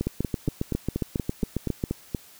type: two click trains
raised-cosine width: 3 ms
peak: -13 / -12 dBFS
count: 10 / 14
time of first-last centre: 0.01-2.148 / 0.07-1.839 s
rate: 4.21 / 7.35 Hz
effects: white hiss -51 dBFS RMS until 2.39 s